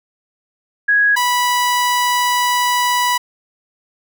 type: tone pair in turn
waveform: sine / sawtooth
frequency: 1661.2 / 982.9 Hz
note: G#6 / B5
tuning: 0 / -9 cents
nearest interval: major sixth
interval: 909 cents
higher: first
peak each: -10 dBFS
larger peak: neither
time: 0.88-1.16 / 1.16-3.18 s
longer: second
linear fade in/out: 10 ms
effects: none